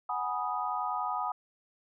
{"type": "chord", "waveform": "sine", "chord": "G# minor seventh", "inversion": "third", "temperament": "equal with one note detuned", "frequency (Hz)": [740, 830.6, 978.7, 1244.5], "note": ["F#5", "G#5", "B5", "D#6"], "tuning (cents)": [0, 0, -16, 0], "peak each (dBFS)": [-36, -36, -36, -34], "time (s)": [0.09, 1.32], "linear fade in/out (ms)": 5, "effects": []}